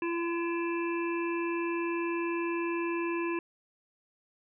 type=harmonic tone with a mistuned harmonic; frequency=340 Hz; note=F4; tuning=46 cents flat; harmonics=1 / 3 / 5 / 7 / 8; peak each=-30 / -37 / -43 / -44 / -40 dBFS; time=0.02-3.39 s; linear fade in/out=2 ms; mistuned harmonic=8; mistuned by=-46 cents; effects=none